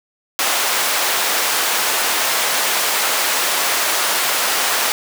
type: high-pass noise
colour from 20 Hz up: pink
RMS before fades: -18 dBFS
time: 0.39-4.92 s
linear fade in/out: 0 ms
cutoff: 740 Hz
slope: 12 dB/octave
effects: none